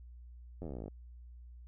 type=slowing click train; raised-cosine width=2 ms; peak=-30 dBFS; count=18; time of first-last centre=0.62-0.881 s; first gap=11 ms; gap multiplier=1.04; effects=added 60 Hz sine -49 dBFS peak until 1.67 s

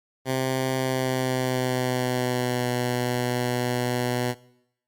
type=tone with pitch glide; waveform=10% pulse; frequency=130.81 to 123.54 Hz; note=C3 to B2; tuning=0 to +1 cents; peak=-15 dBFS; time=0.25-4.35 s; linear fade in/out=50 ms; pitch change=-99 cents; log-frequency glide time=0.74-2.7 s; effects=noise-tail reverb RT60 0.8 s tail -21 dB re dry + Opus 48 kbps

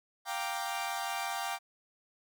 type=chord; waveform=sawtooth; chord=G minor seventh; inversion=third; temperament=equal; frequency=698.5 / 784 / 932.3 / 1174.7 Hz; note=F5 / G5 / Bb5 / D6; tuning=0 / 0 / 0 / 0 cents; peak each=-36 / -33 / -37 / -37 dBFS; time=0.25-1.59 s; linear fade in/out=50 ms; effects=none

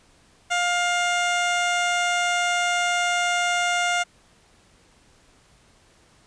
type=tone; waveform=15% pulse; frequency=706 Hz; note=F5; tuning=19 cents sharp; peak=-14 dBFS; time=0.5-4.04 s; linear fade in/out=20 ms; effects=pink hiss -57 dBFS RMS until 6.26 s + resampled to 22050 Hz

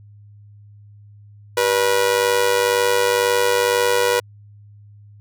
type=tone with amplitude modulation; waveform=sawtooth; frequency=485.3 Hz; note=B4; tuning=30 cents flat; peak=-8 dBFS; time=1.57-4.2 s; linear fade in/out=5 ms; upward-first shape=sine; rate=102 Hz; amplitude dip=75%; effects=added 103 Hz sine -42 dBFS peak until 5.2 s

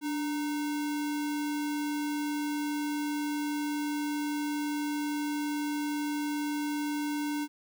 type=tone with sample-and-hold; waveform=sine; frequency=293.7 Hz; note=D4; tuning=in tune; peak=-29 dBFS; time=0.01-7.48 s; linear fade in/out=50 ms; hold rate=1225 Hz; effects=none

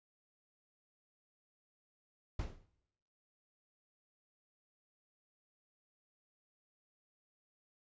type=noise with exponential decay; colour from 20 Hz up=brown; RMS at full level=-33 dBFS; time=2.39-2.66 s; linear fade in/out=5 ms; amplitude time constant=58 ms; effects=noise-tail reverb RT60 0.9 s tail -21 dB re dry + resampled to 16000 Hz

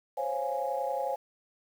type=chord; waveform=sine; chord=Db major seventh; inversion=third; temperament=equal; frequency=523.3 / 554.4 / 698.5 / 830.6 Hz; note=C5 / Db5 / F5 / Ab5; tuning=0 / 0 / 0 / 0 cents; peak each=-34 / -34 / -36 / -33 dBFS; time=0.17-1.16 s; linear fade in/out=10 ms; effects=tanh soft clip ceiling -18 dBFS + 9-bit

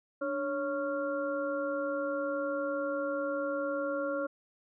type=harmonic tone with a mistuned harmonic; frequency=277.2 Hz; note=C#4; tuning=in tune; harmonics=1 / 2 / 4 / 5; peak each=-37 / -32 / -43 / -38 dBFS; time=0.21-4.27 s; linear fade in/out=10 ms; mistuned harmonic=1; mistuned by=+100 cents; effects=none

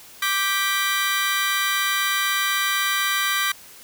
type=chord; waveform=25% pulse; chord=G major; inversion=second; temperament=just; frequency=1176 / 1568 / 1960 Hz; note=D6 / G6 / B6; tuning=+2 / 0 / -14 cents; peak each=-21 dBFS; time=0.22-3.52 s; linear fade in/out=5 ms; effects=white hiss -45 dBFS RMS until 3.83 s

